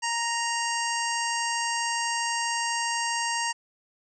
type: harmonic tone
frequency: 932.3 Hz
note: A#5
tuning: in tune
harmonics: 1 / 2 / 3 / 5 / 6 / 7 / 8 / 9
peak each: -29 / -32 / -34 / -36 / -37 / -37 / -38 / -39 dBFS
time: 0.02-3.53 s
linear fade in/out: 20 ms
effects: none